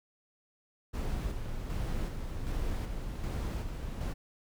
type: noise with tremolo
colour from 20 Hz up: brown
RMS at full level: -33 dBFS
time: 0.93-4.14 s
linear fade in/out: 20 ms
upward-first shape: square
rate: 1.3 Hz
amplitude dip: 40%
effects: none